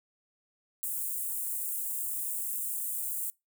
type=high-pass noise; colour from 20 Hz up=white; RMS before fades=-34 dBFS; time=0.83-3.3 s; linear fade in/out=0 ms; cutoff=7900 Hz; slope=48 dB/octave; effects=noise-tail reverb RT60 0.2 s tail -23 dB re dry